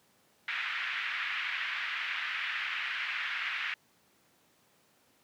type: band-pass noise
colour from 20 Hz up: pink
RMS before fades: -35 dBFS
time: 0.48-3.74 s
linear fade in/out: 2 ms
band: 1600 to 2700 Hz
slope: 24 dB/octave
effects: pink hiss -67 dBFS RMS until 5.23 s + high-pass 150 Hz 12 dB/octave